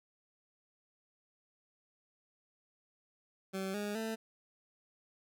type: tone with pitch steps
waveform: 20% pulse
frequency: 191.5 / 206.4 / 222.5 Hz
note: G3 / G#3 / A3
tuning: -40 / -10 / +20 cents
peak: -31 dBFS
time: 3.53-4.16 s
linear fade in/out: 20 ms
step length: 210 ms
effects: none